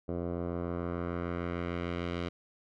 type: tone with low-pass filter sweep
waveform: 10% pulse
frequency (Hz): 86.7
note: F2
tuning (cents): -12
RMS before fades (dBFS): -35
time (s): 0.08-2.29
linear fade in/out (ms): 10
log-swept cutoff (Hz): 640 to 3500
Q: 1.2
effects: none